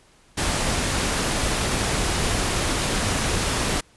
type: noise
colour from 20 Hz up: pink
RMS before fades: -23 dBFS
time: 0.37-3.81 s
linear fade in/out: 10 ms
effects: pink hiss -56 dBFS RMS until 3.96 s + resampled to 24000 Hz